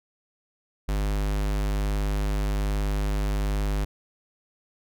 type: tone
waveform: square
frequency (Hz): 50.6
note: G#1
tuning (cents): -44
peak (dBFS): -24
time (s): 0.88-3.85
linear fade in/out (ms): 10
effects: none